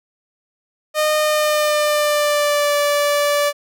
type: tone with pitch glide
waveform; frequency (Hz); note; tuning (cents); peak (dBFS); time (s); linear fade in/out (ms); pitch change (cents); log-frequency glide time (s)
sawtooth; 612 to 581; D#5 to D5; -29 to -19; -11; 0.94-3.53; 50; -90; 1.16-2.76
effects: none